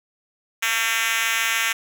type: tone with high-pass filter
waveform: 5% pulse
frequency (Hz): 226.5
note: A#3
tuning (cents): -50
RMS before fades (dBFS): -22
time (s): 0.62-1.73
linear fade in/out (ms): 10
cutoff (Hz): 1900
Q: 1.1
effects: none